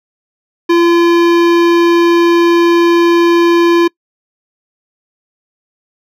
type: tone with hard clipping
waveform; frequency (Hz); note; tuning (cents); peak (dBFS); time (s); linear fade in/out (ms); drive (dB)
sine; 341.6; F4; -38; -8; 0.69-3.88; 10; 18
effects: noise-tail reverb RT60 0.1 s tail -26 dB re dry